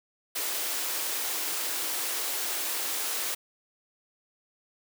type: high-pass noise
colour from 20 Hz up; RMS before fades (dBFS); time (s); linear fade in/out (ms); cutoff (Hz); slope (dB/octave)
white; -31; 0.35-3.35; 10; 280; 48
effects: none